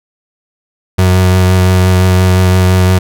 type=tone with vibrato; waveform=35% pulse; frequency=92.2 Hz; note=F#2; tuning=6 cents flat; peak=-4 dBFS; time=0.98-2.99 s; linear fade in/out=10 ms; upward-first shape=triangle; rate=5.8 Hz; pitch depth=18 cents each way; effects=none